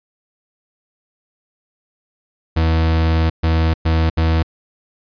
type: tone bursts at uneven times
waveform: 40% pulse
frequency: 80.9 Hz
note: E2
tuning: 32 cents flat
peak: -12 dBFS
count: 4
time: 2.56-3.3 / 3.43-3.74 / 3.85-4.1 / 4.17-4.43 s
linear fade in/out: 10 ms
effects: resampled to 11025 Hz